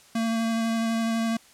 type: tone with vibrato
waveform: square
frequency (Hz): 227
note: A#3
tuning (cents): -46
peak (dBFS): -24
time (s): 0.15-1.37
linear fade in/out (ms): 5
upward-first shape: triangle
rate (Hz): 12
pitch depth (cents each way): 15
effects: white hiss -54 dBFS RMS until 1.53 s + low-pass 10000 Hz 12 dB/octave